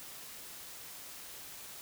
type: silence
effects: white hiss -48 dBFS RMS until 1.81 s